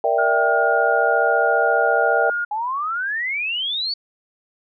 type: chord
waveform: sine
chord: E half-diminished seventh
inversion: second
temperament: equal with one note detuned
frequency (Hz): 466.2 / 587.3 / 661.9 / 784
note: Bb4 / D5 / E5 / G5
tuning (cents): 0 / 0 / +7 / 0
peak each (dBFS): -22 / -22 / -21 / -21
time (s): 0.04-2.3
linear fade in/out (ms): 2
type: tone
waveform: sine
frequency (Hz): 1424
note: F6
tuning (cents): +33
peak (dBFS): -20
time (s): 0.18-2.45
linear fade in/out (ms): 10
type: exponential sweep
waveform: sine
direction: up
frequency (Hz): 820 to 4569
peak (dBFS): -21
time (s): 2.51-3.94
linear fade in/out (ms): 5
effects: none